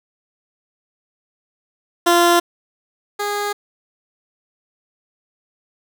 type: tone pair in turn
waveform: 15% pulse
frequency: 345.6 / 411 Hz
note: F4 / G#4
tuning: -18 / -18 cents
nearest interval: minor third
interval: 300 cents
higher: second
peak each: -5 / -14 dBFS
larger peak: first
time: 2.06-2.4 / 3.19-3.53 s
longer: neither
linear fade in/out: 10 ms
effects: none